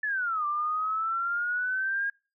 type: exponential two-way sweep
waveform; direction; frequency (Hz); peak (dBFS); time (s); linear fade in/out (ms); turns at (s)
sine; down then up; 1760 to 1174.7 to 1633; -26; 0.03-2.1; 5; 0.46
effects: noise-tail reverb RT60 0.3 s tail -25 dB re dry